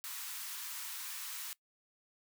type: high-pass noise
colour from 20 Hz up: white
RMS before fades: -43 dBFS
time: 0.04-1.53 s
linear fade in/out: 0 ms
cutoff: 920 Hz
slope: 48 dB/octave
effects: noise-tail reverb RT60 0.1 s tail -21 dB re dry